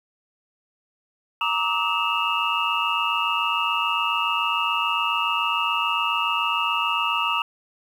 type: tone cluster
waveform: sine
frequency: 935 / 1171 / 1278 / 2657 / 2832 Hz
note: A#5 / D6 / D#6 / E7 / F7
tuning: +5 / -5 / +46 / +13 / +23 cents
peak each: -27 dBFS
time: 1.41-7.42 s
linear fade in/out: 2 ms
effects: 8-bit